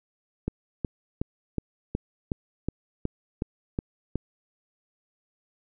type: click train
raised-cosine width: 3 ms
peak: -14 dBFS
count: 11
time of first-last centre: 0.48-4.156 s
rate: 2.72 Hz
effects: none